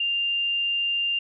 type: tone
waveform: sine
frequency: 2794 Hz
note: F7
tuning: in tune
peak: -22 dBFS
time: 0-1.19 s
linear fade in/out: 5 ms
effects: none